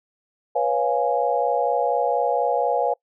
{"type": "chord", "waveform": "sine", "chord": "C# dominant seventh", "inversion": "third", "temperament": "equal with one note detuned", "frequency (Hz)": [490.2, 554.4, 698.5, 830.6], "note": ["B4", "C#5", "E#5", "G#5"], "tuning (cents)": [-13, 0, 0, 0], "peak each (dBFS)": -24, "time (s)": [0.55, 2.94], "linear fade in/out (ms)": 10, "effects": ["noise-tail reverb RT60 0.1 s tail -25 dB re dry"]}